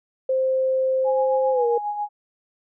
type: tone with pitch glide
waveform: sine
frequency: 523.3 to 471.6 Hz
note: C5 to A#4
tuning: 0 to +20 cents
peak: -18 dBFS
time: 0.29-1.78 s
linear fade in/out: 5 ms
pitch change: -180 cents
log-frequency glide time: 1.52-1.66 s
type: tone with tremolo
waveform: sine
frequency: 830 Hz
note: G#5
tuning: 1 cent flat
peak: -22 dBFS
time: 1.04-2.09 s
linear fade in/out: 50 ms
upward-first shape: sine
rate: 7.4 Hz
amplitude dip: 50%
effects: none